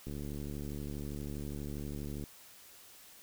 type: click train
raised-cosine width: 3 ms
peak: -29 dBFS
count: 158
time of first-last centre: 0.07-2.239 s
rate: 72.4 Hz
effects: white hiss -56 dBFS RMS until 3.22 s